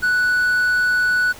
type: tone with quantisation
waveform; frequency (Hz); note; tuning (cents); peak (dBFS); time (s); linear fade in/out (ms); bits
triangle; 1480; F#6; 0; -13; 0.02-1.33; 20; 7
effects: pink hiss -40 dBFS RMS until 1.39 s